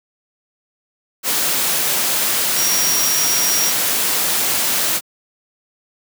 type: tone in noise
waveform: sine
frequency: 5660 Hz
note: F8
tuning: 22 cents sharp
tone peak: -18 dBFS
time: 2.55-3.73 s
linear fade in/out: 50 ms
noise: white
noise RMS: -18 dBFS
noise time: 1.23-5.01 s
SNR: -3 dB
effects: high-pass 150 Hz 12 dB/octave